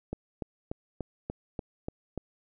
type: click train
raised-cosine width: 2 ms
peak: -20 dBFS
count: 8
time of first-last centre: 0.13-2.177 s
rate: 3.42 Hz
effects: none